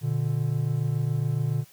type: tone pair together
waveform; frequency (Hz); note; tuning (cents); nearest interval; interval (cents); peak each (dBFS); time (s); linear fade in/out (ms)
triangle; 119.69 / 146.83; A#2 / D3; +46 / 0; major third; 354; -24; 0.01-1.65; 50
effects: white hiss -55 dBFS RMS until 1.72 s